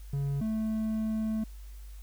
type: tone pair in turn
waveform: triangle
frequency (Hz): 140 / 218.9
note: C#3 / A3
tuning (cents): +18 / -9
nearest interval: minor sixth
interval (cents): 773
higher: second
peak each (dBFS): -26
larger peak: neither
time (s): 0.13-0.41 / 0.41-1.44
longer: second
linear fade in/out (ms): 5
effects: added 50 Hz sine -42 dBFS peak until 2.02 s + white hiss -60 dBFS RMS until 2.02 s